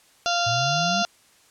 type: harmonic tone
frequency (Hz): 694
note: F5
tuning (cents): -11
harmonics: 1 / 2 / 4 / 5 / 6 / 7 / 8 / 9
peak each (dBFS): -24 / -27 / -30 / -31 / -32 / -32 / -33 / -34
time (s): 0.26-1.05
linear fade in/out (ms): 0
type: exponential sweep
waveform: sine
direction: up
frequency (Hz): 110 to 207.7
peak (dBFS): -27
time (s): 0.46-1.03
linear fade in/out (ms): 10
effects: white hiss -57 dBFS RMS until 1.5 s + low-pass 10000 Hz 12 dB/octave